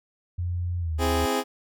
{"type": "tone with pitch glide", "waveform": "sine", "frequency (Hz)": [88, 77.05], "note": ["F2", "D#2"], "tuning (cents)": [14, -16], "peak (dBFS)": -25, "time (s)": [0.38, 1.26], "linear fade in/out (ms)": 10, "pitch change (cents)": -230, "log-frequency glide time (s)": [0.79, 0.97]}
{"type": "chord", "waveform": "20% pulse", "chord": "C augmented", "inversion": "none", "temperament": "equal", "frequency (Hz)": [261.6, 329.6, 415.3], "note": ["C4", "E4", "G#4"], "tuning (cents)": [0, 0, 0], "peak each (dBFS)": [-22, -27, -21], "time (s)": [0.98, 1.44], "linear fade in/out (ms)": 50}
{"effects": []}